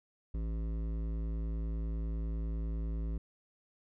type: tone with hard clipping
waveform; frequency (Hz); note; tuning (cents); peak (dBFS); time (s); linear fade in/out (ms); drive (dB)
triangle; 55; A1; 0; -35; 0.34-3.18; 5; 17
effects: none